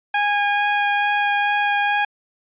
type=tone with vibrato; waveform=20% pulse; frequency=820 Hz; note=G#5; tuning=22 cents flat; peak=-12 dBFS; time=0.14-2.05 s; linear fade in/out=5 ms; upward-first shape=sine; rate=2.3 Hz; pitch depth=8 cents each way; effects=resampled to 8000 Hz